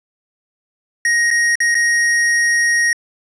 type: tone with dropouts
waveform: square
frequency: 1876 Hz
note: A#6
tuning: 11 cents sharp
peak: -13 dBFS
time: 1.05-2.93 s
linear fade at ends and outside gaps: 2 ms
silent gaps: 1.305-1.311 / 1.555-1.603 / 1.745-1.751 s
effects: resampled to 22050 Hz + 9-bit